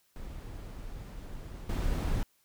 brown noise with level steps, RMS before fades -42 / -30 dBFS, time 0.16-2.23 s, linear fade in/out 0 ms, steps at 1.69 s, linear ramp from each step 5 ms, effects white hiss -70 dBFS RMS until 2.44 s

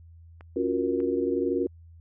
clicks, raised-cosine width 0.5 ms, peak -32 dBFS, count 2, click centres 0.409 / 1.003 s
sine chord, Gb major seventh, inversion second, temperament equal with one note detuned, 277.2 / 349.2 / 370 / 469.9 Hz, Db4 / F4 / Gb4 / Bb4, 0 / 0 / 0 / +14 cents, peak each -29 dBFS, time 0.56-1.67 s, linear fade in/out 5 ms
effects added 83 Hz sine -47 dBFS peak until 2 s

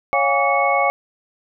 sine tone cluster, 556 / 708 / 816 / 1142 / 2198 Hz, C#5 / F5 / G#5 / D6 / C#7, +5 / +23 / -31 / -49 / -15 cents, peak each -21 dBFS, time 0.13-0.9 s, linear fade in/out 0 ms, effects none

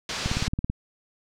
white low-pass noise, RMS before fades -32 dBFS, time 0.09-0.48 s, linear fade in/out 2 ms, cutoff 5900 Hz, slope 24 dB/octave
click train, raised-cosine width 5 ms, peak -14 dBFS, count 9, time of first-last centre 0.26-0.7 s, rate 18.2 Hz
effects none

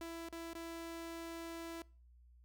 sawtooth tone with dropouts, 332.7 Hz, E4, 16 cents sharp, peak -40 dBFS, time 0.01-1.82 s, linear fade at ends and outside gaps 2 ms, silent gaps 0.288-0.325 / 0.533-0.551 s, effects noise-tail reverb RT60 0.4 s tail -24 dB re dry + added 60 Hz sine -60 dBFS peak until 2.44 s

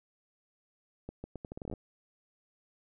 accelerating click train, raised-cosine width 2 ms, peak -27 dBFS, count 13, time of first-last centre 1.09-1.737 s, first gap 150 ms, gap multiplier 0.78, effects none

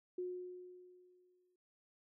sine tone with exponential decay, 361.8 Hz, F#4, 39 cents flat, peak -37 dBFS, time 0.18-1.56 s, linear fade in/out 5 ms, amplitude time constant 300 ms, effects none

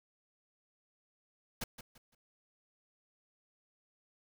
pink noise with echo, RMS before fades -38 dBFS, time 1.61-1.64 s, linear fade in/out 5 ms, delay 170 ms, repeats 3, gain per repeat -11 dB, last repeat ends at 2.15 s, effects none

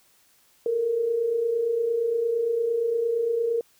sine tone pair together, 437.5 / 466.2 Hz, A4 / A#4, -10 / 0 cents, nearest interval minor second, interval 110 cents, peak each -31 / -22 dBFS, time 0.66-3.61 s, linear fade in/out 2 ms, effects white hiss -61 dBFS RMS until 3.79 s

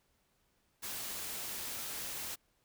white noise, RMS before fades -41 dBFS, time 0.82-2.36 s, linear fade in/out 20 ms, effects pink hiss -75 dBFS RMS until 2.64 s

